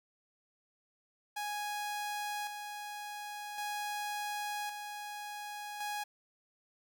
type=tone with tremolo; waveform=sawtooth; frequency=830 Hz; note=G#5; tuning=1 cent flat; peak=-32 dBFS; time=1.36-6.04 s; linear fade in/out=10 ms; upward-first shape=square; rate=0.45 Hz; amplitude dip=45%; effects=none